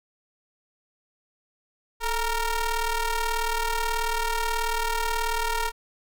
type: ring-modulated tone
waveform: sawtooth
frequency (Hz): 459.8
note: A#4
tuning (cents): -24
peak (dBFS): -17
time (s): 2-5.72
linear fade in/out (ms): 50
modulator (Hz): 479
effects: none